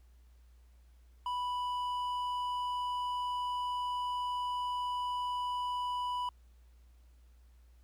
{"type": "tone with hard clipping", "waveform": "sine", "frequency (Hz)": 987.8, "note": "B5", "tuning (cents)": 0, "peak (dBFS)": -34, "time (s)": [1.26, 6.29], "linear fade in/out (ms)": 2, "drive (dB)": 6, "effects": ["added 60 Hz sine -57 dBFS peak until 7.83 s", "pink hiss -74 dBFS RMS until 7.83 s"]}